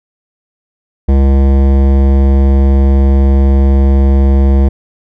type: tone with hard clipping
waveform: sine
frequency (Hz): 68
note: C#2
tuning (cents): -33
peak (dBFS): -7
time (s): 1.08-4.69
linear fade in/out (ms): 10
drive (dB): 16
effects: none